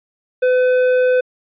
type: tone with tanh clipping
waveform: sine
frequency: 505 Hz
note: B4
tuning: 39 cents sharp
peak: -13 dBFS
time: 0.42-1.21 s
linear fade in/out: 10 ms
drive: 10 dB
effects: resampled to 8000 Hz